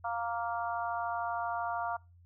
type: harmonic tone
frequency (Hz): 233.1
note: A#3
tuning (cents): 0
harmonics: 3 / 4 / 5 / 6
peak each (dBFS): -35 / -37 / -39 / -41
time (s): 0.04-1.97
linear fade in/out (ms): 10
effects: noise-tail reverb RT60 0.3 s tail -26 dB re dry + added 87 Hz sine -56 dBFS peak until 2.25 s